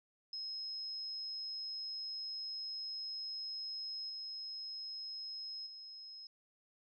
sine tone with level steps, 5140 Hz, E8, 45 cents flat, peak -40 / -42 / -48 dBFS, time 0.33-6.27 s, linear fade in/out 2 ms, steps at 4.09 / 5.66 s, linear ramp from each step 10 ms, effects none

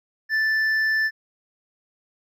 sine tone with hard clipping, 1760 Hz, A6, in tune, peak -20 dBFS, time 0.29-1.11 s, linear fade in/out 50 ms, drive 4 dB, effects none

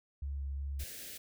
sine tone with vibrato, 69.4 Hz, C#2, 3 cents sharp, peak -35 dBFS, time 0.22-0.84 s, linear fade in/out 5 ms, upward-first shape square, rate 2.8 Hz, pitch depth 11 cents each way
white band-stop noise, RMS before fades -46 dBFS, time 0.79-1.18 s, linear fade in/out 10 ms, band 650 to 1500 Hz, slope 48 dB/octave
effects none

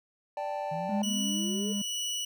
triangle chord, D suspended fourth, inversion none, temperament equal, 587.3 / 784 / 880 Hz, D5 / G5 / A5, 0 / 0 / 0 cents, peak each -33 / -34 / -35 dBFS, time 0.37-1.02 s, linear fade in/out 2 ms
sine exponential sweep, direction up, 155.56 to 449.8 Hz, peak -36 dBFS, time 0.71-1.73 s, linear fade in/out 10 ms
triangle tone with pitch glide, 206.5 to 203.8 Hz, G#3 to G#3, -10 to -32 cents, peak -28 dBFS, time 0.89-1.82 s, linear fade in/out 5 ms, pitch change -22 cents, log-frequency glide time 1.14-1.31 s
25% pulse tone with tremolo, 2943 Hz, F#7, 10 cents flat, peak -27 dBFS, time 1.03-2.25 s, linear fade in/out 5 ms, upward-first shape sine, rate 1.2 Hz, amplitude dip 35%
effects none

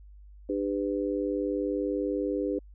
harmonic tone, 100 Hz, G2, 35 cents sharp, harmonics 3 / 4 / 5, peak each -30 / -31 / -32 dBFS, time 0.49-2.59 s, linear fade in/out 5 ms, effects added 50 Hz sine -47 dBFS peak until 2.74 s

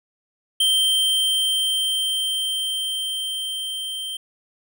square tone with level ramp, 3136 Hz, G7, in tune, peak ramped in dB -16 to -28 dBFS, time 0.6-4.17 s, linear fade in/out 5 ms, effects none

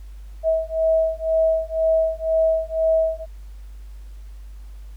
sine beating tone pair, 644 / 646 Hz, E5 / E5, -41 / -35 cents, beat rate 2 Hz, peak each -20 dBFS, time 0.43-3.26 s, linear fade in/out 50 ms, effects added 50 Hz sine -35 dBFS peak until 4.96 s + pink hiss -58 dBFS RMS until 4.96 s

